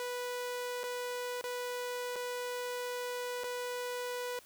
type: tone with dropouts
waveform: sawtooth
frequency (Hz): 492.2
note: B4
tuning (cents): -6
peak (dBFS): -32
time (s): 0-4.39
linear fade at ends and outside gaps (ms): 1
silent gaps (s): 0.834-0.839 / 1.412-1.44 / 2.158-2.162 / 3.436-3.441
effects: white hiss -59 dBFS RMS until 4.45 s